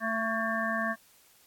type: harmonic tone with a mistuned harmonic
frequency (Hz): 223.4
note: A3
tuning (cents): +27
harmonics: 1 / 3 / 5 / 7 / 8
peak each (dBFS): -34 / -34 / -34 / -34 / -34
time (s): 0-0.96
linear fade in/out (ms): 50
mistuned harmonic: 7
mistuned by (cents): +44
effects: white hiss -61 dBFS RMS until 1.46 s + AAC 64 kbps